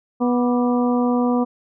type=harmonic tone with a mistuned harmonic; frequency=245 Hz; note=B3; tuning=14 cents flat; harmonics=1 / 2 / 3 / 4 / 5; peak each=-17 / -23 / -27 / -29 / -31 dBFS; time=0.2-1.45 s; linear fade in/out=20 ms; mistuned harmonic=5; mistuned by=-62 cents; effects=none